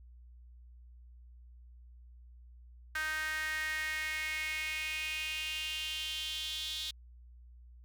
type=tone with high-pass filter sweep; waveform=sawtooth; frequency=311.3 Hz; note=D#4; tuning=1 cent sharp; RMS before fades=-37 dBFS; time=2.95-6.91 s; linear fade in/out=5 ms; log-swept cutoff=1600 to 3600 Hz; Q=5.5; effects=added 60 Hz sine -52 dBFS peak until 7.84 s